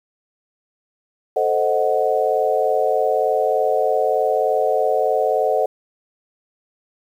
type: chord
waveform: sine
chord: A diminished seventh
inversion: none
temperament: equal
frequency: 440 / 523.3 / 622.3 / 740 Hz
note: A4 / C5 / Eb5 / Gb5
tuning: 0 / 0 / 0 / 0 cents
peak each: -21 dBFS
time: 1.36-5.66 s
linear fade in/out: 5 ms
effects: 8-bit